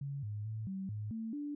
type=tone with pitch steps; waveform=sine; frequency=140 / 104.6 / 109.6 / 191.9 / 105.7 / 223.7 / 291.6 Hz; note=C#3 / G#2 / A2 / G3 / G#2 / A3 / D4; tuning=+18 / +13 / -6 / -37 / +31 / +29 / -12 cents; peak=-37 dBFS; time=0.01-1.55 s; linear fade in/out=5 ms; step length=220 ms; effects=none